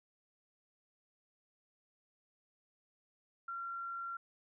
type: tone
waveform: sine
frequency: 1372 Hz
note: F6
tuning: 31 cents flat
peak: -39 dBFS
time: 3.48-4.17 s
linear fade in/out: 5 ms
effects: none